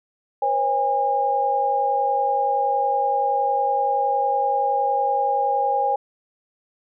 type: tone cluster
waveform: sine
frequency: 492.3 / 543 / 814 Hz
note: B4 / C#5 / G#5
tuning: -6 / -36 / -35 cents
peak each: -28 / -25 / -19 dBFS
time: 0.42-5.96 s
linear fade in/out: 5 ms
effects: none